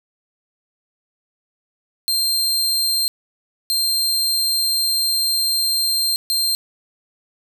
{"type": "tone bursts at uneven times", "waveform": "sawtooth", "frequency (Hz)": 4172, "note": "C8", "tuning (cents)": -6, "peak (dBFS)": -14, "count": 3, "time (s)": [[2.08, 3.08], [3.7, 6.16], [6.3, 6.55]], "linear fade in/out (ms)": 0, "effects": []}